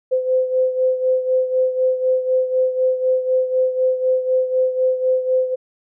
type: beating tone pair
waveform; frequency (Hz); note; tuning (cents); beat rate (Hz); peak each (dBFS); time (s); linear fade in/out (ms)
sine; 513 / 517; C5 / C5; -34 / -21; 4; -16 / -22; 0.11-5.56; 20
effects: none